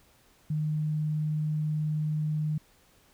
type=tone; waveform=sine; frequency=153.1 Hz; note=D#3; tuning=28 cents flat; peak=-26 dBFS; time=0.5-2.58 s; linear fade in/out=5 ms; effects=pink hiss -62 dBFS RMS until 3.13 s